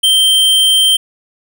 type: tone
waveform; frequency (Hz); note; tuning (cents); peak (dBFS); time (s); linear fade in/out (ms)
square; 3136; G7; 0; -8; 0.03-0.97; 10
effects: none